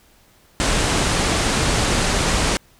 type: low-pass noise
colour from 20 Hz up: pink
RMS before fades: -19 dBFS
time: 0.6-2.57 s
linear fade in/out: 0 ms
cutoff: 9600 Hz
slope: 48 dB/octave
effects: pink hiss -54 dBFS RMS until 2.79 s